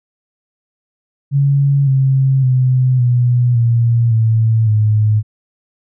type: tone with pitch steps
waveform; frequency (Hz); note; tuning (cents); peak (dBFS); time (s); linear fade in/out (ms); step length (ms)
sine; 140 / 133.91 / 128.08 / 122.51 / 117.18 / 112.09 / 107.21; C#3 / C3 / C3 / B2 / A#2 / A2 / A2; +18 / +41 / -37 / -14 / +9 / +33 / -44; -9; 1.31-5.23; 50; 560
effects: none